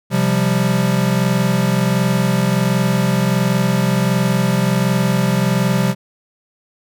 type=chord; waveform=square; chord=C suspended fourth; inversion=none; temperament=equal; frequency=130.81 / 174.61 / 196 Hz; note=C3 / F3 / G3; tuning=0 / 0 / 0 cents; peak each=-19 dBFS; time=0.1-5.95 s; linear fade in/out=50 ms; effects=none